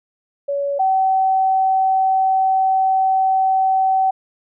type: tone pair in turn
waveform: sine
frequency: 564 / 763.3 Hz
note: C#5 / G5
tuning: +30 / -46 cents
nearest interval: perfect fourth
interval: 524 cents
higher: second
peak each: -18 / -13 dBFS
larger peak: second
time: 0.48-0.79 / 0.79-4.11 s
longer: second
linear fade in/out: 10 ms
effects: none